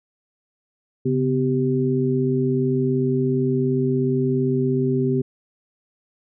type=tone cluster; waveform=sine; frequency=136.6 / 253.8 / 389.8 Hz; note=C#3 / B3 / G4; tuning=-25 / +47 / -10 cents; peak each=-22 dBFS; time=1.05-5.22 s; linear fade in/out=10 ms; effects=none